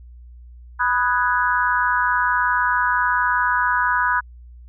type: chord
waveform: sine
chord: G# minor seventh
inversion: first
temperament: equal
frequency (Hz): 987.8 / 1244.5 / 1480 / 1661.2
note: B5 / D#6 / F#6 / G#6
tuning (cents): 0 / 0 / 0 / 0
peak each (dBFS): -20 / -24 / -21 / -24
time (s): 0.79-4.21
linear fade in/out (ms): 20
effects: added 60 Hz sine -39 dBFS peak until 4.68 s